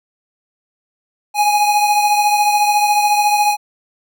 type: beating tone pair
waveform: square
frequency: 830 / 844 Hz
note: G#5 / G#5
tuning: -1 / +28 cents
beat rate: 14 Hz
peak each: -13 / -21 dBFS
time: 1.34-3.57 s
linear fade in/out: 50 ms
effects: none